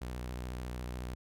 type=tone with vibrato; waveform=sawtooth; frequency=61.74 Hz; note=B1; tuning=in tune; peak=-34 dBFS; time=0.01-1.15 s; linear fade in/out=10 ms; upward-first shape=sine; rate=14 Hz; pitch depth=81 cents each way; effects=none